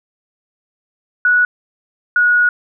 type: tone pair in turn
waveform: sine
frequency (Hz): 1468 / 1454.5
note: F#6 / F#6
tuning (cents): -14 / -30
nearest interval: unison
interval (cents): 16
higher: first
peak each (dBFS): -9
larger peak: neither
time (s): 1.25-1.45 / 2.16-2.49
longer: second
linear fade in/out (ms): 2
effects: none